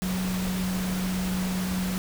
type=tone in noise; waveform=sine; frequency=185 Hz; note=F#3; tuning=in tune; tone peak=-26 dBFS; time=0.02-1.98 s; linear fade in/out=0 ms; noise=pink; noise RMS=-34 dBFS; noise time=0.02-1.98 s; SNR=+5 dB; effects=none